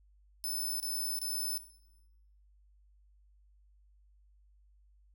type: tone bursts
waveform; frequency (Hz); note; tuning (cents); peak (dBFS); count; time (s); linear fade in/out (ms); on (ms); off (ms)
5% pulse; 5270; E8; -1; -28; 3; 0.44-1.576; 0; 360; 28
effects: noise-tail reverb RT60 0.9 s tail -17 dB re dry + added 50 Hz sine -61 dBFS peak until 5.14 s